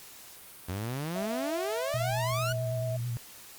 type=exponential sweep; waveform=sawtooth; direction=up; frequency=87.31 to 1500 Hz; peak=-28 dBFS; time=0.68-2.53 s; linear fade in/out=10 ms
type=tone with pitch glide; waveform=sine; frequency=659.3 to 645.4 Hz; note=E5 to E5; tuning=0 to -37 cents; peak=-33 dBFS; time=1.15-2.97 s; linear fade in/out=10 ms; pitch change=-37 cents; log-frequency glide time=1.52-2.42 s
type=tone with vibrato; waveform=sine; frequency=120 Hz; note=B2; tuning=49 cents flat; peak=-30 dBFS; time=1.94-3.17 s; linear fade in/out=0 ms; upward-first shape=sine; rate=9.1 Hz; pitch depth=46 cents each way
effects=white hiss -49 dBFS RMS until 3.58 s + Opus 48 kbps